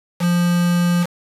triangle tone with quantisation, 174.7 Hz, F3, 1 cent sharp, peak -12 dBFS, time 0.19-1.07 s, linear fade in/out 50 ms, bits 4, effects resampled to 32000 Hz

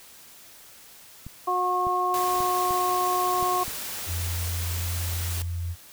clicks, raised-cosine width 5 ms, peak -26 dBFS, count 6, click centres 1.266 / 1.869 / 2.405 / 2.708 / 3.427 / 3.681 s
harmonic tone, 362.2 Hz, F#4, 37 cents flat, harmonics 1 / 2 / 3, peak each -30 / -27 / -24 dBFS, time 1.47-3.64 s, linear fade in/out 10 ms
white noise, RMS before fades -34 dBFS, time 2.14-5.42 s, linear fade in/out 0 ms
sine tone, 86.3 Hz, F2, 20 cents flat, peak -27 dBFS, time 4.06-5.76 s, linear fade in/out 50 ms
effects white hiss -49 dBFS RMS until 5.92 s

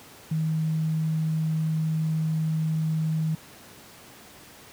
sine tone, 158.3 Hz, D#3, 30 cents sharp, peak -22 dBFS, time 0.31-3.35 s, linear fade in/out 5 ms, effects pink hiss -48 dBFS RMS until 4.72 s + high-pass 100 Hz 12 dB/octave

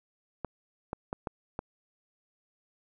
clicks, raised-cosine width 1 ms, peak -19 dBFS, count 5, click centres 0.447 / 0.931 / 1.129 / 1.272 / 1.591 s, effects none

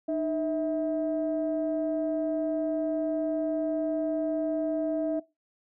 sine tone pair together, 306.7 / 648.2 Hz, D#4 / E5, -25 / -29 cents, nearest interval octave + minor second, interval 1296 cents, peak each -28 dBFS, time 0.08-5.2 s, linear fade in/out 10 ms, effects noise-tail reverb RT60 0.2 s tail -18 dB re dry + tanh soft clip ceiling -19 dBFS

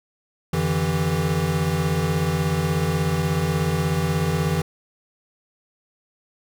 square tone cluster, 87.8 / 145.9 / 162.4 / 390.5 Hz, F2 / D3 / E3 / G4, +10 / -11 / -26 / -7 cents, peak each -28 / -27 / -23 / -31 dBFS, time 0.53-4.62 s, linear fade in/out 5 ms, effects none

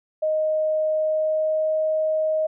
sine tone with pitch glide, 622.3 to 626.3 Hz, D#5 to D#5, 0 to +11 cents, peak -19 dBFS, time 0.22-2.47 s, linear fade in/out 10 ms, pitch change +11 cents, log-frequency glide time 0.91-1.79 s, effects none

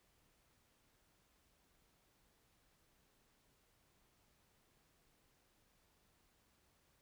silence, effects pink hiss -75 dBFS RMS until 7.01 s

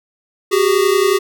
square tone pair together, 374.6 / 405.7 Hz, F#4 / G#4, +21 / -41 cents, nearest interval minor second, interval 138 cents, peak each -15 dBFS, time 0.51-1.19 s, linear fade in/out 20 ms, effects none

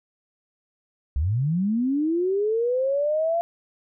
sine linear sweep, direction up, 62.5 to 688 Hz, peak -20 dBFS, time 1.16-3.41 s, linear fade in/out 0 ms, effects none

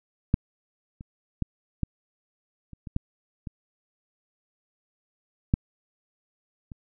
clicks, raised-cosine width 5 ms, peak -7 / -28 / -13 / -13 / -30 / -25 / -13 / -22 / -7 / -28 dBFS, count 10, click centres 0.341 / 1.009 / 1.423 / 1.833 / 2.733 / 2.872 / 2.964 / 3.472 / 5.539 / 6.718 s, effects none

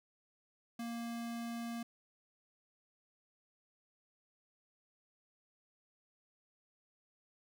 square tone, 233.5 Hz, A#3, 3 cents sharp, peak -40 dBFS, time 0.79-1.83 s, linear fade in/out 5 ms, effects none

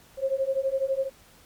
sine beating tone pair, 530 / 542 Hz, C5 / C#5, +22 / -39 cents, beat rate 12 Hz, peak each -27 / -26 dBFS, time 0.17-1.1 s, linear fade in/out 50 ms, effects pink hiss -55 dBFS RMS until 1.45 s + MP3 96 kbps

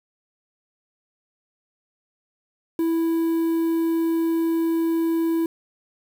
triangle tone with quantisation, 329.6 Hz, E4, in tune, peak -17 dBFS, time 2.79-5.46 s, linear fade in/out 2 ms, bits 7, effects none

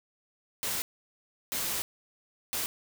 white noise bursts at uneven times, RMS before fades -32 dBFS, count 3, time 0.63-0.82 / 1.52-1.82 / 2.53-2.66 s, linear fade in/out 0 ms, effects none

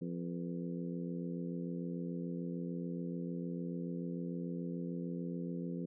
harmonic tone with a mistuned harmonic, 86.8 Hz, F2, 10 cents flat, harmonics 2 / 3 / 4 / 5 / 6, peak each -39 / -43 / -47 / -50 / -50 dBFS, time 0.01-5.86 s, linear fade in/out 10 ms, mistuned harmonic 6, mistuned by -72 cents, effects none

